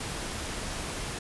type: noise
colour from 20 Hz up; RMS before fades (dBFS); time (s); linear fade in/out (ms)
pink; -35; 0-1.19; 5
effects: resampled to 24000 Hz